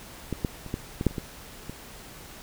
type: clicks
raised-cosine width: 3 ms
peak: -15 / -12 / -27 / -15 / -16 / -7 / -28 / -17 / -22 dBFS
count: 9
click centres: 0.327 / 0.448 / 0.663 / 0.741 / 1.011 / 1.067 / 1.11 / 1.182 / 1.696 s
effects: pink hiss -45 dBFS RMS until 2.42 s